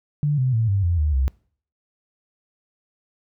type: tone with pitch steps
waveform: sine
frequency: 146.9 / 128.62 / 112.62 / 98.61 / 86.34 / 75.6 / 66.2 Hz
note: D3 / C3 / A2 / G2 / F2 / D#2 / C2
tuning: +1 / -29 / +41 / +11 / -19 / -49 / +21 cents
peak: -17 dBFS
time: 0.23-1.28 s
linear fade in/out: 0 ms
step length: 150 ms
effects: noise-tail reverb RT60 0.5 s tail -23 dB re dry

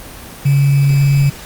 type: tone with sample-and-hold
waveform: sine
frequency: 140 Hz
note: C#3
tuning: 18 cents sharp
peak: -8 dBFS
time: 0.45-1.3 s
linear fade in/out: 10 ms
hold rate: 2450 Hz
effects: pink hiss -33 dBFS RMS until 1.45 s + Opus 24 kbps

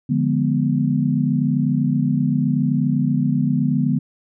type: chord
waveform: sine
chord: D diminished seventh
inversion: none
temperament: equal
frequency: 146.83 / 174.61 / 207.7 / 246.9 Hz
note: D3 / F3 / Ab3 / Cb4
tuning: 0 / 0 / 0 / 0 cents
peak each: -20 / -24 / -23 / -20 dBFS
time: 0.09-3.99 s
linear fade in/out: 10 ms
effects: none

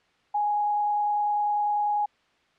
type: tone with frequency modulation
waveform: sine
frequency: 830.6 Hz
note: G#5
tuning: in tune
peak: -22 dBFS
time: 0.34-2.06 s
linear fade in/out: 10 ms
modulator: 30.1 Hz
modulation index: 0.3
effects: white hiss -64 dBFS RMS until 2.58 s + low-pass 3000 Hz 12 dB/octave

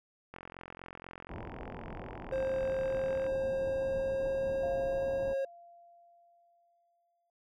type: click train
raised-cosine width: 0.5 ms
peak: -30 dBFS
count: 130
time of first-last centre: 0.34-3.265 s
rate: 44.1 Hz
type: low-pass noise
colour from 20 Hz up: pink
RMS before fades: -44 dBFS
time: 1.29-5.34 s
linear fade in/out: 10 ms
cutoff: 1000 Hz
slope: 96 dB/octave
type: tone with pitch glide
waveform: triangle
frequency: 530 to 542.1 Hz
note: C5 to C#5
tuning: +22 to -39 cents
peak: -28 dBFS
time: 2.32-5.45 s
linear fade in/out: 5 ms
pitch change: +39 cents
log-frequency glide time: 2.7-5.33 s
type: tone with exponential decay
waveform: sine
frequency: 690 Hz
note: F5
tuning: 21 cents flat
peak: -37 dBFS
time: 4.63-7.3 s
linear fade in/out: 2 ms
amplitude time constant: 580 ms
effects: none

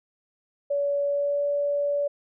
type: tone with pitch glide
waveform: sine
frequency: 569 to 574.6 Hz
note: C#5 to D5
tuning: +45 to -38 cents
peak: -22 dBFS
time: 0.7-2.08 s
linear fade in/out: 10 ms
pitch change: +17 cents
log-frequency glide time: 1.04-1.44 s
effects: none

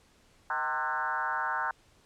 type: tone with frequency modulation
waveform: sine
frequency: 1200 Hz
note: D6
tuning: 37 cents sharp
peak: -28 dBFS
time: 0.5-1.71 s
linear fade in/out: 2 ms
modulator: 142 Hz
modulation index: 2.9
effects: pink hiss -63 dBFS RMS until 2.05 s + low-pass 9000 Hz 12 dB/octave

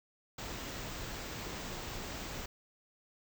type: band-stop noise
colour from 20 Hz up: pink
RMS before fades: -42 dBFS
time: 0.38-2.46 s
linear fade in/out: 5 ms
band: 8100 to 14000 Hz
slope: 96 dB/octave
effects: none

